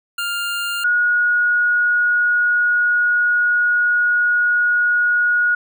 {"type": "tone pair in turn", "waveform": ["25% pulse", "sine"], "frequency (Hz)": [1400, 1448.5], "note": ["F6", "F#6"], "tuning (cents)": [4, -37], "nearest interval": "minor second", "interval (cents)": 59, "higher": "second", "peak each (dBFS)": [-17, -13], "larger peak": "second", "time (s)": [[0.18, 0.84], [0.84, 5.55]], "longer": "second", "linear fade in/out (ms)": 5, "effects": []}